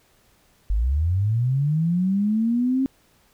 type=linear sweep; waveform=sine; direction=up; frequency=46.25 to 270 Hz; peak=-18 dBFS; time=0.7-2.86 s; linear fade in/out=0 ms; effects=pink hiss -60 dBFS RMS until 3.33 s